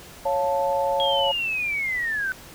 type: chord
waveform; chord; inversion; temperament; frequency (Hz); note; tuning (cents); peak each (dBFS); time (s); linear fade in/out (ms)
sine; Db augmented; none; equal; 554.4 / 698.5 / 880; Db5 / F5 / A5; 0 / 0 / 0; -23 / -29 / -24; 0.25-1.32; 10
type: linear sweep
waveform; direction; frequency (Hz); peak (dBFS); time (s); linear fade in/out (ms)
sine; down; 3302 to 1500; -23; 1-2.32; 0
effects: pink hiss -44 dBFS RMS until 2.54 s